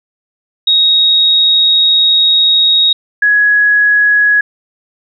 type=tone pair in turn; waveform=sine; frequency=3769 / 1675.2 Hz; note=A#7 / G#6; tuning=+18 / +15 cents; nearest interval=octave + major second; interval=1403 cents; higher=first; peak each=-6 dBFS; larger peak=neither; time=0.67-2.93 / 3.22-4.41 s; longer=first; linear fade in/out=5 ms; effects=none